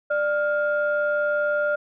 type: tone pair together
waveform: sine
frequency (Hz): 592.6 / 1407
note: D5 / F6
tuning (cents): +15 / +12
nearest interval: octave + minor third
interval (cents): 1497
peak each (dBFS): -21 / -24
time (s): 0.1-1.76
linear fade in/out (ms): 10
effects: tanh soft clip ceiling -12 dBFS